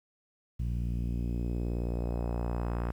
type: tone with low-pass filter sweep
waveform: sawtooth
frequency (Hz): 59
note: A#1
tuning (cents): +22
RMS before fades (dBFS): -32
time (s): 0.59-2.92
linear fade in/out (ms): 10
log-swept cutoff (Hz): 140 to 1400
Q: 1.3
effects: 10-bit